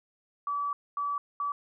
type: tone bursts at uneven times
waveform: sine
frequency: 1149 Hz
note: D6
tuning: 38 cents flat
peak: -28 dBFS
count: 3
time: 0.47-0.73 / 0.97-1.18 / 1.4-1.52 s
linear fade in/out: 2 ms
effects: none